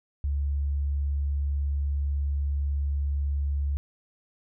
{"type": "tone", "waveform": "sine", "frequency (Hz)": 70.9, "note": "C#2", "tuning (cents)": 40, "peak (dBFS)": -24, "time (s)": [0.24, 3.77], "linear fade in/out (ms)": 0, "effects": []}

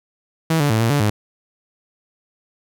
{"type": "tone with pitch steps", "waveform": "sawtooth", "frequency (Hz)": [162, 144.8, 110.6, 114.7, 144.3, 105.2], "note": ["E3", "D3", "A2", "A#2", "D3", "G#2"], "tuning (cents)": [-30, -24, 9, -28, -30, 23], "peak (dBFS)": -11, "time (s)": [0.5, 1.1], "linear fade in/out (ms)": 5, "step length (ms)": 100, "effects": []}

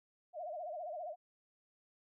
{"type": "tone with vibrato", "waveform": "sine", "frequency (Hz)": 659.3, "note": "E5", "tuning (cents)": 0, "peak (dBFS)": -40, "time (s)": [0.33, 1.16], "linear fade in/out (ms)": 50, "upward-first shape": "sine", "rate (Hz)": 15, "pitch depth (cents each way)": 170, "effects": []}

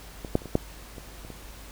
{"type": "clicks", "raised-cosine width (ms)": 2, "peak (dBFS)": [-21, -7, -29, -24, -7, -27, -30, -26], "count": 8, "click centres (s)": [0.248, 0.354, 0.419, 0.457, 0.554, 0.982, 1.249, 1.303], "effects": ["added 50 Hz sine -45 dBFS peak until 1.71 s", "pink hiss -47 dBFS RMS until 1.71 s"]}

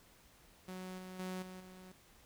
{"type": "tone with level steps", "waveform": "sawtooth", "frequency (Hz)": 185, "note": "F#3", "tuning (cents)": 0, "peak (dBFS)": [-40, -43, -36, -44, -49], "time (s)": [0.68, 1.92], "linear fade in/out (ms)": 5, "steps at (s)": [0.98, 1.19, 1.42, 1.6], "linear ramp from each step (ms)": 5, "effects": ["pink hiss -64 dBFS RMS until 2.25 s"]}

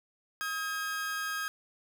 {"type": "tone pair together", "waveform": "40% pulse", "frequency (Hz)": [1268, 1618.9], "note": ["D#6", "G#6"], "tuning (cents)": [32, -45], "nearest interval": "major third", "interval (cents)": 423, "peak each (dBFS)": [-36, -33], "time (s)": [0.41, 1.48], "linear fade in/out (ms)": 0, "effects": []}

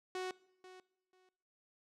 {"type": "tone with echo", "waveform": "sawtooth", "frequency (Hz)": 370, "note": "F#4", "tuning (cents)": 0, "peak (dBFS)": -34, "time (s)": [0.15, 0.31], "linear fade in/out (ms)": 2, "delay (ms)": 490, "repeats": 2, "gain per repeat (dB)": -15, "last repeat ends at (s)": 1.29, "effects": ["noise-tail reverb RT60 0.9 s tail -22 dB re dry", "low-pass 7000 Hz 12 dB/octave"]}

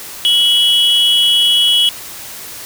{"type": "tone pair together", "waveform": "triangle", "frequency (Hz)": [2960, 3322], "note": ["F#7", "G#7"], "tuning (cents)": [0, 0], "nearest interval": "major second", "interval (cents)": 200, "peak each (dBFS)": -10, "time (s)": [0.25, 1.89], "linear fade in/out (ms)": 0, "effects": ["white hiss -30 dBFS RMS until 2.65 s"]}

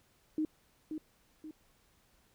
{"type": "tone with echo", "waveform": "sine", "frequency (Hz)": 310.2, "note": "D#4", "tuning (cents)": -5, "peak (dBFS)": -29, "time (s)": [0.38, 0.45], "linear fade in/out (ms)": 2, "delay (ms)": 530, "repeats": 2, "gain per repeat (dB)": -7, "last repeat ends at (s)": 1.51, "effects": ["pink hiss -69 dBFS RMS until 2.34 s"]}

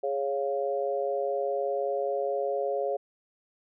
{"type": "chord", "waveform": "sine", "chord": "Db major", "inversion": "second", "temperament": "equal", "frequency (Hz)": [415.3, 554.4, 698.5], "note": ["Ab4", "Db5", "F5"], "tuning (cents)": [0, 0, 0], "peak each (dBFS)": [-31, -29, -33], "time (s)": [0.03, 2.97], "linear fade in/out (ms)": 10, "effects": []}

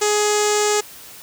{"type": "tone with low-pass filter", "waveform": "sawtooth", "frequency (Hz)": 418.5, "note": "G#4", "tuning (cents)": 13, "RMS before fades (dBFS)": -18, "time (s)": [0.01, 0.81], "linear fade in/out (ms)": 10, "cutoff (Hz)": 7200, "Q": 4.8, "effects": ["white hiss -40 dBFS RMS until 1.22 s"]}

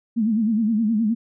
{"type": "tone with vibrato", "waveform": "sine", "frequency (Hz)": 220, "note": "A3", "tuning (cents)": 0, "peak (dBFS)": -17, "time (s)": [0.16, 1.15], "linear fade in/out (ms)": 20, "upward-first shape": "sine", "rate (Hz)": 9.6, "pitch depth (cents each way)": 110, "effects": []}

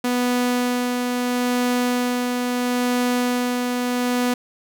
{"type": "tone with tremolo", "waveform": "sawtooth", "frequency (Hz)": 246.5, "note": "B3", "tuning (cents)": -3, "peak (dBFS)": -14, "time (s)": [0.04, 4.34], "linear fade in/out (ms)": 5, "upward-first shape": "sine", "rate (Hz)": 0.75, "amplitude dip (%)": 30, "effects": []}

